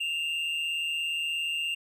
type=tone pair together; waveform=triangle; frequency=2637 / 2794 Hz; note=E7 / F7; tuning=0 / 0 cents; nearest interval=minor second; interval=100 cents; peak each=-35 / -27 dBFS; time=0-1.75 s; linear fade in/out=10 ms; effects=none